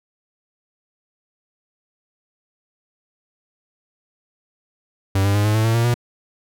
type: tone with pitch steps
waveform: 45% pulse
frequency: 97.1 / 100.12 / 103.23 / 106.44 / 109.75 / 113.16 / 116.68 / 120.31 Hz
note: G2 / G2 / G#2 / G#2 / A2 / A2 / A#2 / B2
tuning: -16 / +37 / -10 / +43 / -4 / +49 / +2 / -45 cents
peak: -15 dBFS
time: 5.15-5.942 s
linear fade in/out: 5 ms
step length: 99 ms
effects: none